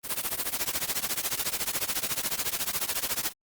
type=noise with tremolo; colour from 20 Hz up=white; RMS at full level=-26 dBFS; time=0.03-3.33 s; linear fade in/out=50 ms; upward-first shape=triangle; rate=14 Hz; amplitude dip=95%; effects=Opus 32 kbps